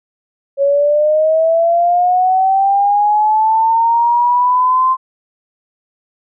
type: linear sweep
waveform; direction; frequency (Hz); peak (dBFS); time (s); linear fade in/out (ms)
sine; up; 551 to 1046.5; -9; 0.57-4.97; 50
effects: none